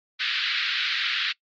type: band-pass noise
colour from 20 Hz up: white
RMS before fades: -26 dBFS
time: 0.19-1.33 s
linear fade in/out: 20 ms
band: 1400 to 4200 Hz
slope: 48 dB/octave
effects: noise-tail reverb RT60 0.1 s tail -23 dB re dry + MP3 48 kbps